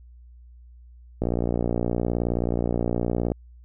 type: click train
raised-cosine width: 2 ms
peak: -11 dBFS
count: 125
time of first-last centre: 1.22-3.318 s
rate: 59.1 Hz
effects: added 60 Hz sine -45 dBFS peak until 3.64 s